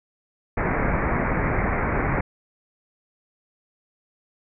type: low-pass noise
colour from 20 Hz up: pink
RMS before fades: -23 dBFS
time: 0.57-2.21 s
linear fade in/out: 5 ms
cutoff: 2300 Hz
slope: 96 dB/octave
effects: none